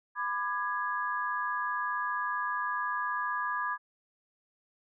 sine chord, G# diminished, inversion first, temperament just, 996.7 / 1196.1 / 1661.2 Hz, B5 / D6 / G#6, +16 / +31 / 0 cents, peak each -34 dBFS, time 0.15-3.78 s, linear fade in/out 50 ms, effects none

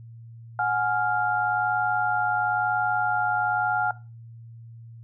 sine tone cluster, 733 / 834 / 1398 Hz, F#5 / G#5 / F6, -16 / +7 / +1 cents, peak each -26 dBFS, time 0.59-3.91 s, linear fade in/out 2 ms, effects noise-tail reverb RT60 0.3 s tail -19 dB re dry + added 115 Hz sine -41 dBFS peak until 5.03 s

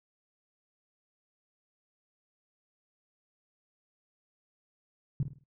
sine tone with echo, 138.59 Hz, C#3, in tune, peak -25 dBFS, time 5.2-5.23 s, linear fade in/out 2 ms, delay 52 ms, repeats 4, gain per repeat -9 dB, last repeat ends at 5.438 s, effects noise-tail reverb RT60 0.1 s tail -20 dB re dry

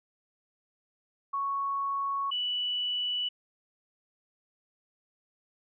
sine tone pair in turn, 1108.7 / 2960 Hz, C#6 / F#7, 0 / 0 cents, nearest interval octave + perfect fourth, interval 1700 cents, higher second, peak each -28 / -28 dBFS, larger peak neither, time 1.33-2.31 / 2.31-3.29 s, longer neither, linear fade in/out 10 ms, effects none

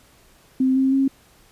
sine tone with pitch steps, 261 / 265.6 / 270.2 Hz, C4 / C4 / C#4, -4 / +26 / -44 cents, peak -15 dBFS, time 0.6-1.08 s, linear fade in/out 5 ms, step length 160 ms, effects pink hiss -54 dBFS RMS until 1.51 s + resampled to 32000 Hz

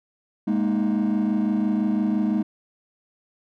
triangle chord, Ab suspended second, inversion none, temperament just, 207.7 / 233.6 / 311.5 Hz, Ab3 / Bb3 / Eb4, 0 / +4 / +2 cents, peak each -19 / -22 / -23 dBFS, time 0.47-2.43 s, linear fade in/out 10 ms, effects tanh soft clip ceiling -14 dBFS

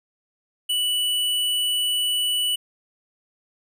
square tone, 2960 Hz, F#7, in tune, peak -21 dBFS, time 0.69-2.56 s, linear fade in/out 10 ms, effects none

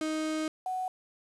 35% pulse / sine tone pair in turn, 312.4 / 743 Hz, D#4 / F#5, +7 / +7 cents, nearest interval octave + minor third, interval 1500 cents, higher second, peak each -28 / -30 dBFS, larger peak first, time 0.01-0.48 / 0.66-0.88 s, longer first, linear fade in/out 2 ms, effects resampled to 24000 Hz + 9-bit

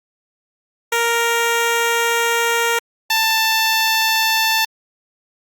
10% pulse tone pair in turn, 466.2 / 885.9 Hz, A#4 / A5, 0 / +12 cents, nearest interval major seventh, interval 1112 cents, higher second, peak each -7 / -6 dBFS, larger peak second, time 0.92-2.79 / 3.1-4.65 s, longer first, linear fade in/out 5 ms, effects Opus 48 kbps

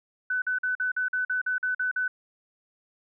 sine tone bursts, 1503 Hz, F#6, 27 cents sharp, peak -24 dBFS, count 11, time 0.3-2.08 s, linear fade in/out 5 ms, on 120 ms, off 46 ms, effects none

